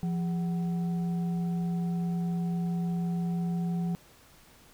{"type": "tone with frequency modulation", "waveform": "sine", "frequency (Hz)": 172.8, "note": "F3", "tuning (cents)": -18, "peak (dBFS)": -27, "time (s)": [0.03, 3.95], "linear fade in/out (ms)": 0, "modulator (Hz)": 578, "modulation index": 0.26, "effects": ["pink hiss -57 dBFS RMS until 4.73 s"]}